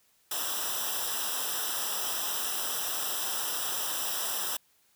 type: noise with comb filter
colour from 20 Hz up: white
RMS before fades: -32 dBFS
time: 0.31-4.57 s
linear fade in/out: 5 ms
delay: 0.45 ms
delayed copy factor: -1
effects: white hiss -67 dBFS RMS until 4.95 s